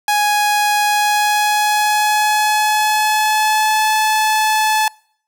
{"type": "tone with pitch glide", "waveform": "sawtooth", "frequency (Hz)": [832, 864.8], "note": ["G#5", "A5"], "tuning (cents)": [3, -30], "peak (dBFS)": -9, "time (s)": [0.08, 4.88], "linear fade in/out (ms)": 2, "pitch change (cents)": 67, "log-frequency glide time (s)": [0.86, 3.91], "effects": ["noise-tail reverb RT60 0.6 s tail -25 dB re dry"]}